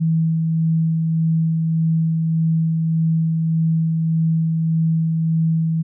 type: tone with tremolo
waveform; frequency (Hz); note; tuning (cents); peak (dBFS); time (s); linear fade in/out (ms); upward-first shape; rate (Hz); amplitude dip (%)
sine; 162.1; E3; -29; -14; 0-5.83; 20; sine; 1.7; 25
effects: none

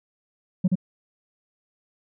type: tone with echo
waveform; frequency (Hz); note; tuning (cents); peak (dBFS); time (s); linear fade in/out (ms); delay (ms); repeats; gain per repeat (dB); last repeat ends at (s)
sine; 183.5; F#3; -14; -13; 0.64-0.68; 10; 75; 1; -2; 0.755
effects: tanh soft clip ceiling -15 dBFS

